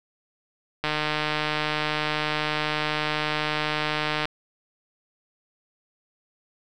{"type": "click train", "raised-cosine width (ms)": 0.3, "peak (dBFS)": -9, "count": 520, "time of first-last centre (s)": [0.84, 4.254], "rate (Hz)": 152, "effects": []}